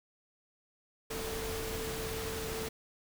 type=tone in noise; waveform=sine; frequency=445.1 Hz; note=A4; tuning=20 cents sharp; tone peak=-39 dBFS; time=1.1-2.69 s; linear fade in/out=10 ms; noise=pink; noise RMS=-39 dBFS; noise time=1.1-2.69 s; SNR=-3 dB; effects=none